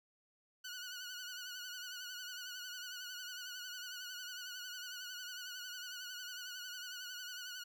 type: tone with vibrato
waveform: 15% pulse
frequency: 1471 Hz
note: F#6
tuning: 11 cents flat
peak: -38 dBFS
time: 0.64-7.64 s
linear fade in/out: 10 ms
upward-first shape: triangle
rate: 11 Hz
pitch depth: 66 cents each way
effects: none